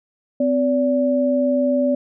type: tone pair together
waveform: sine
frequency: 256.6 / 576 Hz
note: C4 / D5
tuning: -34 / -34 cents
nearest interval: octave + major second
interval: 1400 cents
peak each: -18 dBFS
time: 0.4-1.95 s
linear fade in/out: 5 ms
effects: none